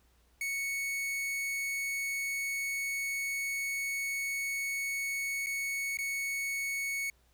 45% pulse tone with dropouts, 2217 Hz, C#7, in tune, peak -32 dBFS, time 0.41-7.1 s, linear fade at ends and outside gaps 2 ms, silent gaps 5.462-5.468 / 5.972-5.987 s, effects added 60 Hz sine -66 dBFS peak until 7.33 s + pink hiss -70 dBFS RMS until 7.33 s

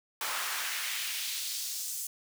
pink noise with high-pass filter sweep, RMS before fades -35 dBFS, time 0.21-2.07 s, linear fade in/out 2 ms, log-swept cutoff 950 to 7800 Hz, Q 1.3, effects none

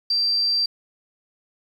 sine tone, 4699 Hz, D8, in tune, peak -18 dBFS, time 0.1-0.66 s, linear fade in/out 5 ms, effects 8-bit

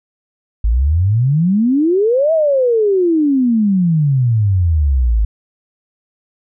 sine exponential two-way sweep, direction up then down, 51.2 to 659.3 to 51.2 Hz, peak -10 dBFS, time 0.64-5.25 s, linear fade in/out 5 ms, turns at 2.33 s, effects none

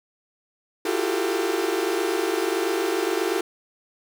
40% pulse tone cluster, 332.3 / 353.8 / 381.3 / 401.5 / 449.7 Hz, E4 / F4 / G4 / G4 / A4, +14 / +23 / -48 / +41 / +38 cents, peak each -28 dBFS, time 0.85-3.41 s, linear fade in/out 5 ms, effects none

